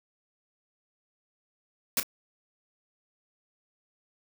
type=noise with echo; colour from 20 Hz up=white; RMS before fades=-25 dBFS; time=1.97-2 s; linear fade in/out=2 ms; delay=31 ms; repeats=1; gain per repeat=-11 dB; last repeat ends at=2.031 s; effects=none